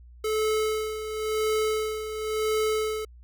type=tone with tremolo; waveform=square; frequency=433.3 Hz; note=A4; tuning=27 cents flat; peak=-23 dBFS; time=0.24-3.05 s; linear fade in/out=5 ms; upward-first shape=sine; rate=0.95 Hz; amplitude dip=65%; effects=added 60 Hz sine -46 dBFS peak until 3.23 s